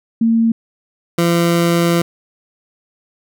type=tone pair in turn; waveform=sine / 20% pulse; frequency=227.8 / 170.38 Hz; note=A#3 / F3; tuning=-40 / -42 cents; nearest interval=perfect fourth; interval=502 cents; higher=first; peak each=-10 / -7 dBFS; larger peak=second; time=0.21-0.52 / 1.18-2.02 s; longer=second; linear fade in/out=5 ms; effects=none